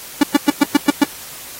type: tone bursts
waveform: 45% pulse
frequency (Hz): 288.7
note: D4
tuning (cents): -30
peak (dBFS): -7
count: 7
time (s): 0.21-1.038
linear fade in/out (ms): 5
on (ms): 24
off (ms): 110
effects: white hiss -34 dBFS RMS until 1.59 s + AAC 48 kbps